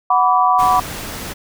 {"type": "chord", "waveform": "sine", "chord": "B minor", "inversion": "second", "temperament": "equal with one note detuned", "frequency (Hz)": [740, 987.8, 1155.1], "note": ["F#5", "B5", "D6"], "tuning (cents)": [0, 0, -29], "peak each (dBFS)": -15, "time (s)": [0.1, 0.8], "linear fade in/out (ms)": 5}
{"type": "noise", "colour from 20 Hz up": "pink", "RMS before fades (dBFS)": -28, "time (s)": [0.58, 1.34], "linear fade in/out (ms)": 20}
{"effects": []}